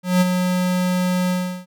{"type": "tone with ADSR envelope", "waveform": "square", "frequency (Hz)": 181.5, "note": "F#3", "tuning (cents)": -33, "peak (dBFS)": -12, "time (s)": [0.03, 1.66], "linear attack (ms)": 180, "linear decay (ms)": 28, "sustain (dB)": -6, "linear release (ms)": 360, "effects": []}